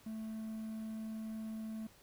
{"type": "tone with quantisation", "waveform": "triangle", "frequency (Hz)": 219.8, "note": "A3", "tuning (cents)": -2, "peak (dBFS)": -38, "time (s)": [0.06, 1.87], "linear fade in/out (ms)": 5, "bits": 11, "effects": ["pink hiss -63 dBFS RMS until 2.02 s"]}